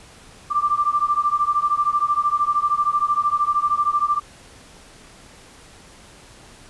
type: beating tone pair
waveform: sine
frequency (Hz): 1174.7 / 1187.7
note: D6 / D6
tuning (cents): 0 / +19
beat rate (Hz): 13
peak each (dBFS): -20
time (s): 0.5-4.2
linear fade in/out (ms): 20
effects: pink hiss -46 dBFS RMS until 6.69 s + resampled to 24000 Hz